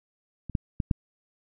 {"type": "clicks", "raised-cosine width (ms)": 5, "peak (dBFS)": [-24, -12, -14, -10], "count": 4, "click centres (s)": [0.497, 0.552, 0.802, 0.912], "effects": []}